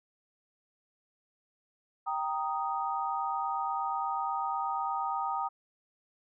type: chord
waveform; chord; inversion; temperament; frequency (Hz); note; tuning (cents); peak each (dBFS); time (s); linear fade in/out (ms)
sine; Eb major; first; equal; 784 / 932.3 / 1244.5; G5 / Bb5 / Eb6; 0 / 0 / 0; -34; 2.06-5.49; 20
effects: none